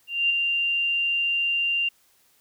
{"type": "tone with ADSR envelope", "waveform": "sine", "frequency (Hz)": 2783, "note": "F7", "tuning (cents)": -7, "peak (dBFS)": -17, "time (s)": [0.07, 1.89], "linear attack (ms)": 230, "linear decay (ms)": 6, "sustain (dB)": -4, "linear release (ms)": 8, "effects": ["white hiss -62 dBFS RMS until 2.4 s"]}